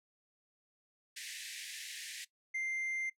pink high-pass noise, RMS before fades -44 dBFS, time 1.16-2.25 s, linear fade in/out 10 ms, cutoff 1700 Hz, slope 96 dB/octave
triangle tone, 2093 Hz, C7, in tune, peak -33 dBFS, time 2.54-3.1 s, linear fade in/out 10 ms
effects noise-tail reverb RT60 0.1 s tail -18 dB re dry + low-pass 10000 Hz 12 dB/octave

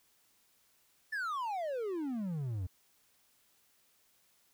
triangle exponential sweep, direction down, 1795 to 85.8 Hz, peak -32 dBFS, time 1.12-2.67 s, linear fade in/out 10 ms, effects white hiss -70 dBFS RMS until 4.53 s

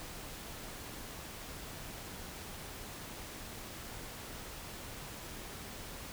silence, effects pink hiss -46 dBFS RMS until 6.12 s

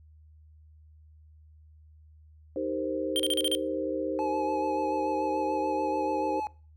sine chord, C minor seventh, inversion first, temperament equal, 311.1 / 392 / 466.2 / 523.3 Hz, Eb4 / G4 / Bb4 / C5, 0 / 0 / 0 / 0 cents, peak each -33 / -35 / -37 / -32 dBFS, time 2.56-6.4 s, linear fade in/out 2 ms
square tone bursts, 3168 Hz, G7, 18 cents sharp, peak -25 dBFS, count 6, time 3.16-3.55 s, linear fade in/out 0 ms, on 35 ms, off 36 ms
triangle tone with vibrato, 852 Hz, G#5, 44 cents sharp, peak -28 dBFS, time 4.19-6.47 s, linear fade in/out 0 ms, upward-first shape triangle, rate 6.9 Hz, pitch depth 32 cents each way
effects noise-tail reverb RT60 0.4 s tail -24 dB re dry + added 77 Hz sine -52 dBFS peak until 6.76 s

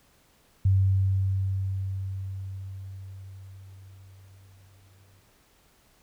sine tone with exponential decay, 96.1 Hz, G2, 34 cents flat, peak -17 dBFS, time 0.65-5.21 s, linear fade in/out 5 ms, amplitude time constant 990 ms, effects pink hiss -62 dBFS RMS until 6.02 s

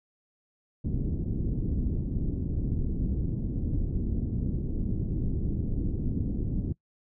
pink low-pass noise, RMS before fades -29 dBFS, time 0.84-6.73 s, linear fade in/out 10 ms, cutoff 300 Hz, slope 24 dB/octave, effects noise-tail reverb RT60 0.1 s tail -22 dB re dry

